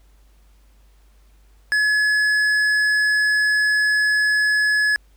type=tone with hard clipping; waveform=sine; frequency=1700 Hz; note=G#6; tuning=40 cents sharp; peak=-17 dBFS; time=1.72-4.96 s; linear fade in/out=0 ms; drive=8 dB; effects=added 50 Hz sine -50 dBFS peak until 5.16 s + pink hiss -62 dBFS RMS until 5.16 s